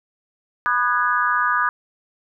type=chord; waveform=sine; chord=G# minor seventh; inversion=first; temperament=equal with one note detuned; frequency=987.8 / 1223.1 / 1480 / 1661.2 Hz; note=B5 / D#6 / F#6 / G#6; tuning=0 / -30 / 0 / 0 cents; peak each=-24 / -20 / -23 / -23 dBFS; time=0.66-1.69 s; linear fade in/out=0 ms; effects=none

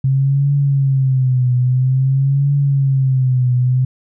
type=tone with vibrato; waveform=sine; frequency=132.9 Hz; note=C3; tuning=27 cents sharp; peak=-11 dBFS; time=0.04-3.85 s; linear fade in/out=5 ms; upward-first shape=triangle; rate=0.5 Hz; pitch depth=120 cents each way; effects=none

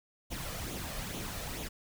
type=noise with flanger; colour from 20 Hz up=pink; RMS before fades=-39 dBFS; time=0.3-1.69 s; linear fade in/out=20 ms; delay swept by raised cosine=0.29 to 1.69 ms; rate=2.3 Hz; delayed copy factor=+0.5; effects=none

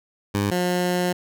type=tone pair in turn; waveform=15% pulse; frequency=101.2 / 178.96 Hz; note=G#2 / F3; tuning=-44 / +43 cents; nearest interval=minor seventh; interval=987 cents; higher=second; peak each=-14 dBFS; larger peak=neither; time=0.34-0.51 / 0.51-1.13 s; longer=second; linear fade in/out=10 ms; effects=none

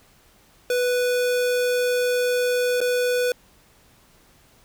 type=tone with dropouts; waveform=square; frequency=493.9 Hz; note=B4; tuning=in tune; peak=-20 dBFS; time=0.7-3.32 s; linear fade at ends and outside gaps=2 ms; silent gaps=2.805-2.813 s; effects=pink hiss -56 dBFS RMS until 4.64 s

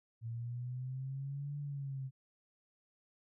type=linear two-way sweep; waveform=sine; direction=up then down; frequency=113.4 to 145.4 to 131 Hz; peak=-38 dBFS; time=0.21-2.11 s; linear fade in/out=50 ms; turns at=1.58 s; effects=none

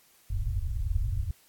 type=low-pass noise; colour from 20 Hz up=pink; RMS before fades=-29 dBFS; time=0.3-1.31 s; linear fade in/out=5 ms; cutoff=120 Hz; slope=96 dB/octave; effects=white hiss -61 dBFS RMS until 1.48 s + AAC 64 kbps

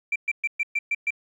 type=tone bursts; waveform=sine; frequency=2348 Hz; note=D7; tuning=1 cent flat; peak=-20 dBFS; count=7; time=0.12-1.106 s; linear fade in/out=5 ms; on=38 ms; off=120 ms; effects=tanh soft clip ceiling -17 dBFS + 10-bit

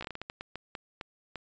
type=slowing click train; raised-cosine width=0.3 ms; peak=-22 dBFS; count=13; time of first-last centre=0.01-1.357 s; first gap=15 ms; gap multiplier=1.33; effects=resampled to 16000 Hz

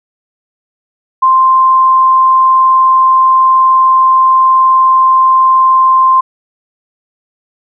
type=tone; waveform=sine; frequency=1046.5 Hz; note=C6; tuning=in tune; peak=-4 dBFS; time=1.22-6.21 s; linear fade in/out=10 ms; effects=none

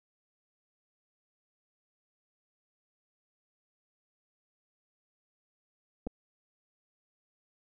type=clicks; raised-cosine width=2 ms; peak=-24 dBFS; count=2; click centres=6.068 / 6.072 s; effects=none

